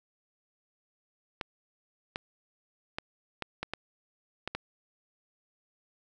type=clicks; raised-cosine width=0.3 ms; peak=-17 dBFS; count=8; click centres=1.412 / 2.159 / 2.985 / 3.423 / 3.63 / 3.736 / 4.476 / 4.55 s; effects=none